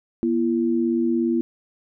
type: tone pair together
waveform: sine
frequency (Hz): 240.3 / 337.4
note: B3 / E4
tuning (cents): -47 / +40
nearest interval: tritone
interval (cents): 587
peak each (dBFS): -21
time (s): 0.23-1.41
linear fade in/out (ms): 0
effects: none